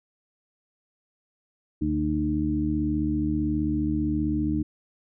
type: harmonic tone with a mistuned harmonic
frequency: 75.2 Hz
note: D2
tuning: 42 cents sharp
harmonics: 1 / 2 / 3 / 4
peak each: -30 / -31 / -30 / -25 dBFS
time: 1.81-4.63 s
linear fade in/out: 10 ms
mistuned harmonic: 4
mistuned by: +19 cents
effects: none